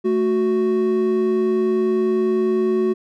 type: tone pair together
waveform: triangle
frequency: 220 / 370 Hz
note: A3 / F#4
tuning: 0 / 0 cents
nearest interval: major sixth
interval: 900 cents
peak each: -20 / -15 dBFS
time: 0.04-2.94 s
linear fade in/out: 20 ms
effects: none